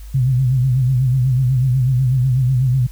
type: tone with vibrato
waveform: sine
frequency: 128.5 Hz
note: C3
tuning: 31 cents flat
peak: -12 dBFS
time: 0.14-2.87 s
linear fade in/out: 10 ms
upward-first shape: sine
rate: 8.1 Hz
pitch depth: 89 cents each way
effects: added 51 Hz sine -31 dBFS peak until 2.91 s + white hiss -48 dBFS RMS until 2.91 s